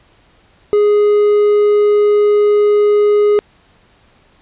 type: tone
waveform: triangle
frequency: 415.3 Hz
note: G#4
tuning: in tune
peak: -6 dBFS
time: 0.73-3.39 s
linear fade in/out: 0 ms
effects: pink hiss -51 dBFS RMS until 4.41 s + resampled to 8000 Hz